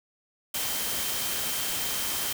sine tone in noise, 3136 Hz, G7, in tune, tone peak -39 dBFS, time 0.54-2.33 s, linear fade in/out 5 ms, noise white, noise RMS -30 dBFS, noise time 0.54-2.33 s, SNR -12 dB, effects none

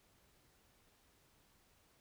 silence, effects pink hiss -71 dBFS RMS until 2 s

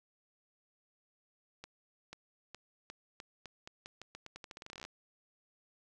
accelerating click train, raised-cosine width 0.2 ms, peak -29 dBFS, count 26, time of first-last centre 1.64-4.85 s, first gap 490 ms, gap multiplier 0.85, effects none

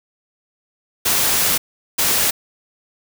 white noise bursts at uneven times, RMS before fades -17 dBFS, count 2, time 1.05-1.58 / 1.98-2.31 s, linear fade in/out 10 ms, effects none

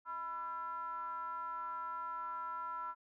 triangle ring-modulated tone, 179.2 Hz, F3, 45 cents sharp, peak -34 dBFS, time 0.05-2.95 s, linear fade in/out 50 ms, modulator 1170 Hz, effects none

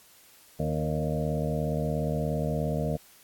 harmonic tone with a mistuned harmonic, 77 Hz, D#2, 17 cents flat, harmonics 1 / 2 / 3 / 4 / 6 / 7 / 8 / 9, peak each -35 / -29 / -34 / -41 / -35 / -37 / -35 / -40 dBFS, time 0.59-2.97 s, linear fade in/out 10 ms, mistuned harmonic 7, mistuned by +19 cents, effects white hiss -56 dBFS RMS until 3.23 s + AAC 64 kbps

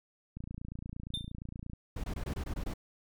click train, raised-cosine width 5 ms, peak -29 dBFS, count 40, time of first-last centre 0.37-1.734 s, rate 28.6 Hz
triangle tone with exponential decay, 3591 Hz, A7, 35 cents sharp, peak -29 dBFS, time 1.14-1.32 s, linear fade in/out 2 ms, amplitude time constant 37 ms
brown noise bursts, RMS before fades -36 dBFS, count 8, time 1.96-2.738 s, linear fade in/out 5 ms, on 78 ms, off 22 ms
effects none

